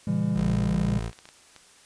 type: chord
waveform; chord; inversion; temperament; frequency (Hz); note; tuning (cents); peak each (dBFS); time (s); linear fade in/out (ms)
triangle; A# diminished seventh; none; just; 116.54 / 139.85 / 167.82 / 201.4; A#2 / C#3 / E3 / G3; 0 / +16 / +31 / +47; -29 / -30 / -25 / -24; 0.07-0.99; 5
type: tone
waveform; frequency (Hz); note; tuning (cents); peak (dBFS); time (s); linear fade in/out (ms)
20% pulse; 57; A#1; -38; -24; 0.34-1.12; 50
type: clicks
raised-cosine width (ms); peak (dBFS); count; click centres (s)
0.2; -28; 5; 1.13 / 1.189 / 1.255 / 1.289 / 1.563
effects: white hiss -54 dBFS RMS until 1.85 s + resampled to 22050 Hz